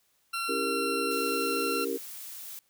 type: tone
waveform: 20% pulse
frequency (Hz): 1363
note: F6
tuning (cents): -43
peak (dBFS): -25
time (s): 0.33-1.85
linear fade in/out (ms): 10
type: chord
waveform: sine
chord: C# diminished seventh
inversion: none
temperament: equal with one note detuned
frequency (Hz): 277.2 / 329.6 / 397.2 / 466.2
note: C#4 / E4 / G4 / Bb4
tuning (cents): 0 / 0 / +23 / 0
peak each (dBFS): -35 / -38 / -33 / -33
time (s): 0.48-1.98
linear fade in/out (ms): 20
type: noise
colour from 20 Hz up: blue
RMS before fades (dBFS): -42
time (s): 1.11-2.59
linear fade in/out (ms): 0
effects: white hiss -70 dBFS RMS until 2.69 s